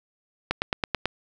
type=click train; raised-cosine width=0.3 ms; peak=-7 dBFS; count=6; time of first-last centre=0.51-1.056 s; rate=9.15 Hz; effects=none